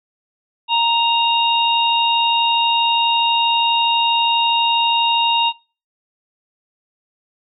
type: harmonic tone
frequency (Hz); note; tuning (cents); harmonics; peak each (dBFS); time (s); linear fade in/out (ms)
932.3; A#5; 0; 1 / 3 / 4; -16 / -18 / -20; 0.68-5.53; 50
effects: noise-tail reverb RT60 0.4 s tail -25 dB re dry

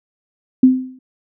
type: tone with exponential decay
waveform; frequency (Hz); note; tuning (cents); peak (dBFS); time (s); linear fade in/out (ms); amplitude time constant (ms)
sine; 257.6; C4; -27; -3; 0.63-0.99; 5; 78
effects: none

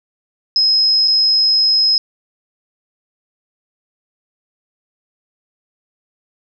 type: tone with dropouts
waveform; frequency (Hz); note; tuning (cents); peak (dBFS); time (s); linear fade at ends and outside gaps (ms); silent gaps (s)
sine; 5120; D#8; +49; -10; 0.56-1.98; 1; 1.076-1.08
effects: none

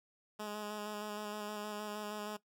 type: tone with vibrato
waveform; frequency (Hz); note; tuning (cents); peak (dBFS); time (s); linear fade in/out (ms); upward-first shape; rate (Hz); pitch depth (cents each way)
10% pulse; 209.8; G#3; +18; -32; 0.39-2.37; 10; square; 6.4; 16
effects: noise-tail reverb RT60 0.1 s tail -17 dB re dry

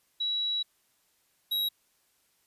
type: tone pair in turn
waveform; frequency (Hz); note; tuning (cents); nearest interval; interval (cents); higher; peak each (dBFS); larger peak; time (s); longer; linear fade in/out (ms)
sine / square; 3900 / 3849; B7 / B7; -23 / -45; unison; 22; first; -27; neither; 0.2-0.63 / 1.51-1.69; first; 10
effects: white hiss -70 dBFS RMS until 2.46 s + resampled to 32000 Hz

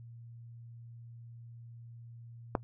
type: click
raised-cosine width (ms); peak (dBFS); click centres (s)
1; -14; 2.552
effects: noise-tail reverb RT60 0.1 s tail -23 dB re dry + added 117 Hz sine -47 dBFS peak until 2.63 s

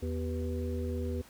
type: harmonic tone with a mistuned harmonic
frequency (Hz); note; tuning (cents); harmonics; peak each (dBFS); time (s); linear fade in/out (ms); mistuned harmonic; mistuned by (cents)
81.8; E2; -13; 1 / 3 / 5 / 6; -33 / -38 / -40 / -41; 0.02-1.22; 10; 5; -94
effects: pink hiss -56 dBFS RMS until 1.29 s

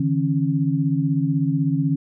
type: tone cluster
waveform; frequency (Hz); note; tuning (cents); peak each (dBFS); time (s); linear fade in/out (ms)
sine; 145.1 / 161.2 / 272.9; D3 / E3 / C#4; -21 / -38 / -27; -22; 0-1.96; 5
effects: none

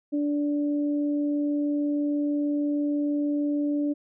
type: tone pair together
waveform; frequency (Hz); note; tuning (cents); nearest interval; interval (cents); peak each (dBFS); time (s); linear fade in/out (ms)
sine; 291.8 / 581.9; D4 / D5; -11 / -16; octave; 1195; -23 / -35; 0.12-3.94; 20
effects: none

